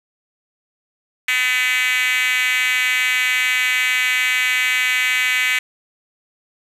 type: tone with high-pass filter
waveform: 5% pulse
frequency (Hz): 253.2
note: B3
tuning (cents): +43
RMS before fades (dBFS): -18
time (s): 1.28-5.59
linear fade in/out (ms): 5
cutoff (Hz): 2100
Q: 3.8
effects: resampled to 32000 Hz + 7-bit